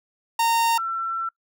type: tone pair in turn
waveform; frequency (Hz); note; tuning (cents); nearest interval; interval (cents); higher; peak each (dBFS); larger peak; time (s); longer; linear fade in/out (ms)
45% pulse / sine; 921 / 1345.5; A#5 / E6; -21 / +35; perfect fifth; 656; second; -18 / -24; first; 0.39-0.78 / 0.78-1.29; second; 5
effects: noise-tail reverb RT60 0.1 s tail -23 dB re dry